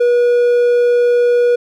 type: tone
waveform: triangle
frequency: 483.4 Hz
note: B4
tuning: 37 cents flat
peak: -7 dBFS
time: 0-1.56 s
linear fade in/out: 10 ms
effects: none